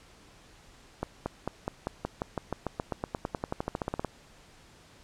accelerating click train, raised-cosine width 1 ms, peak -16 dBFS, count 26, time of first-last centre 1.03-4.047 s, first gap 230 ms, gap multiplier 0.94, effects pink hiss -56 dBFS RMS until 5.03 s + low-pass 8000 Hz 12 dB/octave

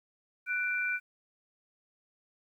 sine tone pair together, 1484.8 / 2357 Hz, F#6 / D7, +6 / +6 cents, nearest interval minor sixth, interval 800 cents, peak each -31 / -32 dBFS, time 0.46-1 s, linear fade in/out 50 ms, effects 11-bit

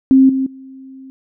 sine tone with level steps, 265.3 Hz, C4, 24 cents sharp, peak -5 / -14 / -33 dBFS, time 0.11-1.1 s, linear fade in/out 0 ms, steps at 0.29 / 0.46 s, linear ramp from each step 5 ms, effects none

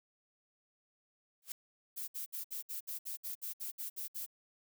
blue noise with exponential growth, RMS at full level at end -37 dBFS, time 1.42-1.52 s, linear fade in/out 2 ms, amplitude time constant 20 ms
violet noise bursts, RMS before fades -41 dBFS, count 13, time 1.96-4.264 s, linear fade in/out 20 ms, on 120 ms, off 62 ms
effects none

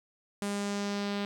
sawtooth tone with low-pass filter sweep, 202.4 Hz, G#3, 44 cents flat, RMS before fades -33 dBFS, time 0.42-1.25 s, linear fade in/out 0 ms, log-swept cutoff 9700 to 3800 Hz, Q 1.8, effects 10-bit

